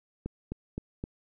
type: click train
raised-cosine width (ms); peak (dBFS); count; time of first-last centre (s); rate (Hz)
3; -21; 4; 0.26-1.039; 3.85
effects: none